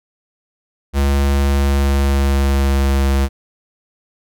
square tone with pitch glide, 69.7 to 68.27 Hz, C#2 to C#2, +10 to -26 cents, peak -13 dBFS, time 0.93-3.29 s, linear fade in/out 50 ms, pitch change -36 cents, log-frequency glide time 1.55-3.05 s, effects none

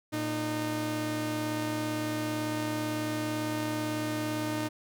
sawtooth tone pair together, 114.7 / 306.2 Hz, A#2 / D#4, -28 / -28 cents, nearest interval octave + perfect fourth, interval 1700 cents, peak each -32 / -27 dBFS, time 0.12-4.69 s, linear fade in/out 20 ms, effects none

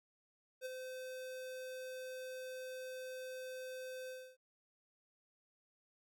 square tone with ADSR envelope, 514 Hz, C5, 31 cents flat, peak -40 dBFS, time 0.61-4.37 s, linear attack 46 ms, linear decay 18 ms, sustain -5 dB, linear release 280 ms, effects none

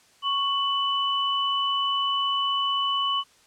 sine tone pair together, 1108.7 / 2984 Hz, C#6 / F#7, 0 / +14 cents, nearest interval octave + perfect fourth, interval 1714 cents, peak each -25 dBFS, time 0.22-3.24 s, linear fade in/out 50 ms, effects white hiss -58 dBFS RMS until 3.46 s + low-pass 8000 Hz 12 dB/octave

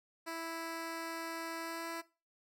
10% pulse tone with pitch glide, 329.6 to 332.1 Hz, E4 to E4, 0 to +13 cents, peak -31 dBFS, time 0.26-2.02 s, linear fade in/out 20 ms, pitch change +13 cents, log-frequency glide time 1.61-1.86 s, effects noise-tail reverb RT60 0.3 s tail -19 dB re dry

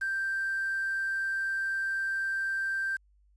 sine tone with quantisation, 1572 Hz, G6, 4 cents sharp, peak -28 dBFS, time 0.01-2.97 s, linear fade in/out 10 ms, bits 8, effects added 50 Hz sine -61 dBFS peak until 3.36 s + resampled to 24000 Hz

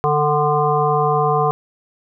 harmonic tone with a mistuned harmonic, 148.6 Hz, D3, 21 cents sharp, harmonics 1 / 3 / 5 / 7 / 8, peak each -21 / -19 / -19 / -20 / -24 dBFS, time 0.04-1.51 s, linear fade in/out 0 ms, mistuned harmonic 8, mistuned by +22 cents, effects none

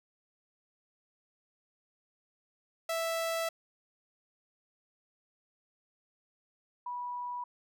sawtooth / sine tone pair in turn, 659.3 / 977.9 Hz, E5 / B5, 0 / -17 cents, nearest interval perfect fifth, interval 683 cents, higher second, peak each -27 / -35 dBFS, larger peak first, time 2.89-3.49 / 6.86-7.44 s, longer first, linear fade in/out 5 ms, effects none

